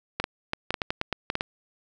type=clicks; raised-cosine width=0.3 ms; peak=-10 dBFS; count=12; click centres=0.2 / 0.241 / 0.534 / 0.706 / 0.742 / 0.818 / 0.905 / 1.014 / 1.127 / 1.301 / 1.354 / 1.409 s; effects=none